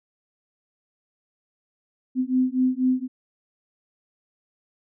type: beating tone pair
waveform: sine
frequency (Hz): 254.2 / 258.3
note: C4 / C4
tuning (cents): -50 / -22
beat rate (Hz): 4.1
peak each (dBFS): -22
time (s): 2.15-3.08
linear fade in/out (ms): 50
effects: none